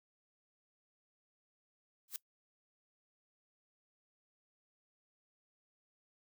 blue noise with exponential growth, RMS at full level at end -35 dBFS, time 2.08-2.16 s, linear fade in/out 1 ms, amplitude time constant 17 ms, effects noise-tail reverb RT60 0.1 s tail -20 dB re dry

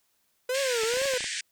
45% pulse tone with vibrato, 493.9 Hz, B4, in tune, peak -26 dBFS, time 0.49-1.18 s, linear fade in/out 5 ms, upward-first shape triangle, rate 2.2 Hz, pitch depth 220 cents each way
pink band-pass noise, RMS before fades -33 dBFS, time 0.54-1.41 s, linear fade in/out 5 ms, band 1600 to 9100 Hz, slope 96 dB/octave
clicks, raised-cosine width 1 ms, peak -28 dBFS, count 8, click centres 0.835 / 0.938 / 0.971 / 1.017 / 1.056 / 1.137 / 1.207 / 1.242 s
effects white hiss -71 dBFS RMS until 1.51 s

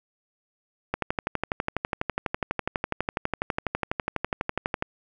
click train, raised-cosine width 0.5 ms, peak -10 dBFS, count 48, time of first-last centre 0.94-4.824 s, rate 12.1 Hz, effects none

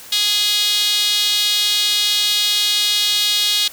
sawtooth tone with high-pass filter, 415.3 Hz, G#4, in tune, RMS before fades -17 dBFS, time 0.12-3.68 s, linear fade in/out 5 ms, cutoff 3600 Hz, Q 4.3, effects white hiss -38 dBFS RMS until 3.72 s

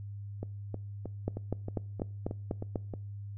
two click trains, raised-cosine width 2 ms, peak -24 / -18 dBFS, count 9 / 7, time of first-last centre 0.43-2.938 / 1.28-2.758 s, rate 3.19 / 4.06 Hz, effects noise-tail reverb RT60 0.5 s tail -23 dB re dry + added 101 Hz sine -39 dBFS peak until 3.37 s

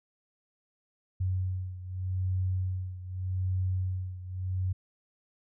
sine beating tone pair, 92.5 / 93.33 Hz, F#2 / F#2, 0 / +15 cents, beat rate 0.83 Hz, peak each -30 / -34 dBFS, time 1.2-4.73 s, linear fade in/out 10 ms, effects none

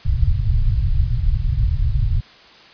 pink low-pass noise, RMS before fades -17 dBFS, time 0.05-2.21 s, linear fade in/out 10 ms, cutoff 130 Hz, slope 48 dB/octave, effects white hiss -45 dBFS RMS until 2.73 s + resampled to 11025 Hz

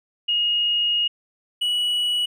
sine / triangle tone pair in turn, 2869 / 2933 Hz, F7 / F#7, +46 / -16 cents, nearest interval unison, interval 38 cents, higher second, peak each -18 dBFS, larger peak neither, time 0.28-1.08 / 1.61-2.26 s, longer first, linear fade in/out 10 ms, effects none

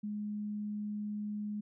sine tone, 208.9 Hz, G#3, 10 cents sharp, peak -35 dBFS, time 0.03-1.61 s, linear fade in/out 10 ms, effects none

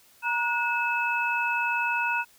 sine tone cluster, 942 / 1459 / 2597 Hz, A#5 / F#6 / E7, +18 / -25 / -26 cents, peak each -28 dBFS, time 0.22-2.25 s, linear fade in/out 50 ms, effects white hiss -58 dBFS RMS until 2.38 s

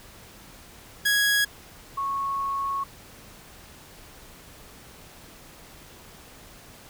sawtooth / sine tone pair in turn, 1661.2 / 1102 Hz, G#6 / C#6, 0 / -11 cents, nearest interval perfect fifth, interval 711 cents, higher first, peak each -16 / -25 dBFS, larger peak first, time 1.05-1.45 / 1.97-2.84 s, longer second, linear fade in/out 10 ms, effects pink hiss -48 dBFS RMS until 6.89 s

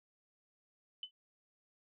sine tone with exponential decay, 3020 Hz, F#7, 35 cents sharp, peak -36 dBFS, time 1.03-1.11 s, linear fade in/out 2 ms, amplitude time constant 17 ms, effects none

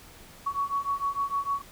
sine beating tone pair, 1116 / 1122.6 Hz, C#6 / C#6, +11 / +22 cents, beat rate 6.6 Hz, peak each -30 / -29 dBFS, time 0.46-1.62 s, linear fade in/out 10 ms, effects pink hiss -50 dBFS RMS until 1.71 s

